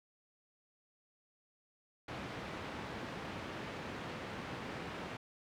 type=band-pass noise; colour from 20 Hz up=pink; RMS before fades=-44 dBFS; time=2.08-5.17 s; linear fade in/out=5 ms; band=110 to 2700 Hz; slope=12 dB/octave; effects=none